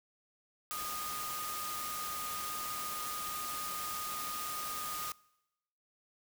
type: tone in noise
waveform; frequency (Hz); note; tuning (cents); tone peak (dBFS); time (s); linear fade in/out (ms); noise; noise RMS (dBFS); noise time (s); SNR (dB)
sine; 1232; D#6; -17; -40; 0.71-5.12; 0; white; -41; 0.71-5.12; -2
effects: noise-tail reverb RT60 0.9 s tail -23 dB re dry